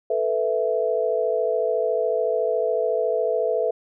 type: chord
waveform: sine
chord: A suspended second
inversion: none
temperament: equal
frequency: 440 / 493.9 / 659.3 Hz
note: A4 / B4 / E5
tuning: 0 / 0 / 0 cents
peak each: -24 dBFS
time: 0.1-3.71 s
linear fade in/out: 5 ms
effects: none